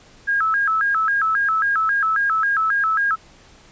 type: tone with vibrato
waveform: sine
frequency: 1457 Hz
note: F#6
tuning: 27 cents flat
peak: -16 dBFS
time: 0.27-3.16 s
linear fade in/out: 20 ms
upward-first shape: square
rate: 3.7 Hz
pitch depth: 190 cents each way
effects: pink hiss -49 dBFS RMS until 3.71 s + resampled to 16000 Hz